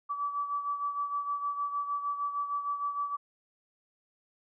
sine beating tone pair, 1150 / 1156.5 Hz, D6 / D6, -37 / -27 cents, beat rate 6.5 Hz, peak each -31 / -38 dBFS, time 0.09-3.17 s, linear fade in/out 20 ms, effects none

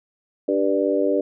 harmonic tone with a mistuned harmonic, 97.6 Hz, G2, 7 cents flat, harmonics 3 / 4 / 5 / 6, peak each -23 / -23 / -23 / -23 dBFS, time 0.48-1.21 s, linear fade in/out 5 ms, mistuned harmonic 6, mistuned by +16 cents, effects none

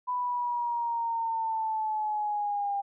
sine linear sweep, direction down, 996 to 798 Hz, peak -27 dBFS, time 0.07-2.82 s, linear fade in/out 20 ms, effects none

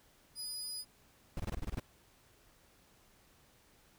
25% pulse tone, 4953 Hz, D#8, 9 cents flat, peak -35 dBFS, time 0.35-0.85 s, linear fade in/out 50 ms
brown noise bursts, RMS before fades -37 dBFS, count 9, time 1.37-1.798 s, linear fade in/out 2 ms, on 28 ms, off 22 ms
effects pink hiss -66 dBFS RMS until 3.98 s

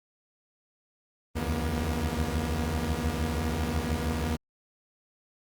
sawtooth tone cluster, 71.1 / 78.1 / 83.9 / 239 Hz, C#2 / D#2 / E2 / A#3, +45 / +7 / +31 / +43 cents, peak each -29 dBFS, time 1.35-4.37 s, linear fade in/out 20 ms, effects Opus 32 kbps

